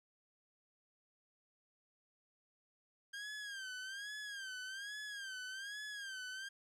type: tone with vibrato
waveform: sawtooth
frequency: 1600 Hz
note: G6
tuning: 35 cents sharp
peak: -40 dBFS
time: 3.13-6.49 s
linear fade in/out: 10 ms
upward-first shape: sine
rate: 1.2 Hz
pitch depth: 110 cents each way
effects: low-pass 8000 Hz 12 dB/octave + 13-bit